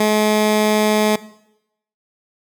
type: tone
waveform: 15% pulse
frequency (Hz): 213.2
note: G#3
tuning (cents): +46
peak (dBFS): -7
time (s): 0-1.16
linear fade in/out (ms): 5
effects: noise-tail reverb RT60 0.8 s tail -18 dB re dry